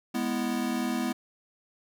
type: chord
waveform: square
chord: E major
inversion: first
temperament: equal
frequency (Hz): 207.7 / 246.9 / 329.6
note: G#3 / B3 / E4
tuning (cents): 0 / 0 / 0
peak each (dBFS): -34 / -30 / -35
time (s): 0.14-1.13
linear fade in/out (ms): 10
effects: none